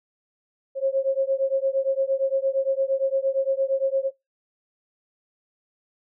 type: beating tone pair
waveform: sine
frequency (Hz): 535 / 543.7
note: C5 / C#5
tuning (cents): +38 / -34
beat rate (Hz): 8.7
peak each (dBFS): -23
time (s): 0.75-4.11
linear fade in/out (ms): 50
effects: noise-tail reverb RT60 0.2 s tail -24 dB re dry